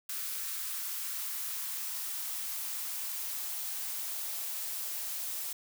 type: noise with high-pass filter sweep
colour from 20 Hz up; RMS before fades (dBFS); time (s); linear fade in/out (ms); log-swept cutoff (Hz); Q
blue; -37; 0.09-5.53; 5; 1300 to 510; 1.6
effects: none